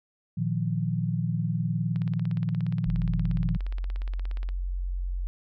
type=chord; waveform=sine; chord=Bb suspended fourth; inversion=none; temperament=just; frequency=116.54 / 155.39 / 174.81 Hz; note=Bb2 / Eb3 / F3; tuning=0 / -2 / +2 cents; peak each=-29 / -29 / -29 dBFS; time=0.37-3.57 s; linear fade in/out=10 ms
type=click train; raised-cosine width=0.3 ms; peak=-28 dBFS; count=44; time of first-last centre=1.96-4.489 s; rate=17 Hz
type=tone; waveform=sine; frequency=44.96 Hz; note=F#1; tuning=49 cents flat; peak=-27 dBFS; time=2.86-5.27 s; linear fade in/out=0 ms
effects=none